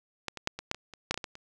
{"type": "clicks", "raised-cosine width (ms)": 0.2, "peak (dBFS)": [-15, -22, -10, -20, -11, -23, -28, -10, -16, -17, -19, -28], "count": 12, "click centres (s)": [0.283, 0.373, 0.474, 0.59, 0.714, 0.746, 0.937, 1.11, 1.143, 1.176, 1.242, 1.354], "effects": []}